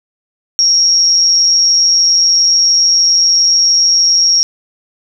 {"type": "tone with amplitude modulation", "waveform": "sine", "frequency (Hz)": 5590, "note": "F8", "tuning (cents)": 1, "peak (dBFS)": -4, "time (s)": [0.59, 4.43], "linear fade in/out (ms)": 0, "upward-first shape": "sine", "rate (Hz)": 173, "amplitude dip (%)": 60, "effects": []}